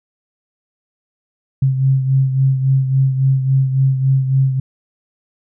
sine beating tone pair, 133.2 / 136.8 Hz, C3 / C#3, +31 / -23 cents, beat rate 3.6 Hz, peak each -12 / -20 dBFS, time 1.62-4.6 s, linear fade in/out 5 ms, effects none

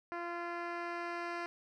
10% pulse tone with low-pass filter sweep, 344.6 Hz, F4, 23 cents flat, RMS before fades -40 dBFS, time 0.12-1.46 s, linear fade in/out 0 ms, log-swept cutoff 1800 to 3500 Hz, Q 0.76, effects none

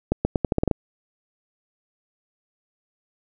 accelerating click train, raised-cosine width 2 ms, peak -6 dBFS, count 9, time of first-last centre 0.12-0.712 s, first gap 130 ms, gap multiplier 0.83, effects none

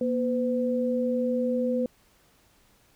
sine tone pair together, 239 / 506.4 Hz, A#3 / B4, +43 / +43 cents, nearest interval octave + minor second, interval 1300 cents, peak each -26 dBFS, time 0.01-1.86 s, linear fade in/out 2 ms, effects pink hiss -62 dBFS RMS until 2.95 s

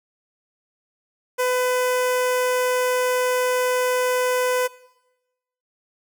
sawtooth tone with notch filter, 502 Hz, B4, 28 cents sharp, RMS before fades -21 dBFS, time 1.38-4.68 s, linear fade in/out 20 ms, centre 4000 Hz, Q 1.8, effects noise-tail reverb RT60 1.0 s tail -21 dB re dry

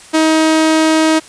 sawtooth tone, 316.7 Hz, D#4, 31 cents sharp, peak -5 dBFS, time 0.13-1.2 s, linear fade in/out 20 ms, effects white hiss -38 dBFS RMS until 1.28 s + resampled to 22050 Hz

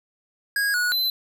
square tone with pitch steps, 1643 / 1460 / 4046 Hz, G#6 / F#6 / B7, -19 / -24 / +41 cents, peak -21 dBFS, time 0.56-1.1 s, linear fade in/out 2 ms, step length 180 ms, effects none

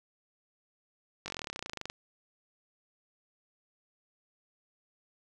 slowing click train, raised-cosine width 0.2 ms, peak -20 dBFS, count 22, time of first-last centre 1.26-1.899 s, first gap 20 ms, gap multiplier 1.04, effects none

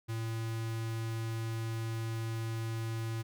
square tone with notch filter, 113.1 Hz, A2, 48 cents sharp, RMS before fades -36 dBFS, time 0.08-3.23 s, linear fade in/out 20 ms, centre 630 Hz, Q 1.9, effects none

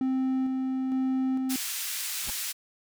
triangle tone with tremolo, 261.6 Hz, C4, in tune, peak -22 dBFS, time 0.01-1.56 s, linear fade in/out 2 ms, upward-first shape square, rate 1.1 Hz, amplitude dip 25%
white band-pass noise, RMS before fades -33 dBFS, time 1.49-2.53 s, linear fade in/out 20 ms, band 1800 to 15000 Hz, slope 12 dB/octave
pink noise with exponential growth, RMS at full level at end -33 dBFS, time 2.2-2.3 s, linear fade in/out 0 ms, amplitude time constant 21 ms
effects none

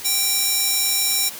square tone with high-pass filter, 784 Hz, G5, in tune, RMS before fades -20 dBFS, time 0.04-1.3 s, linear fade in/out 20 ms, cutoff 5700 Hz, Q 0.77, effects white hiss -35 dBFS RMS until 1.39 s

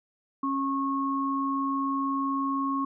sine tone pair together, 273.6 / 1093.5 Hz, C#4 / C#6, -23 / -24 cents, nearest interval 2 octaves, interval 2399 cents, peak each -28 dBFS, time 0.43-2.85 s, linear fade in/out 5 ms, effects none

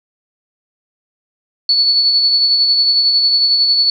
sine tone with tremolo, 4435 Hz, C#8, in tune, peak -8 dBFS, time 1.69-3.9 s, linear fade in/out 2 ms, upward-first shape sine, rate 11 Hz, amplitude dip 35%, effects none

